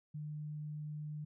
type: tone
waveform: sine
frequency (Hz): 150.7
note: D3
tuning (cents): +45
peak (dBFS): -40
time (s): 0.14-1.25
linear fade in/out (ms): 10
effects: none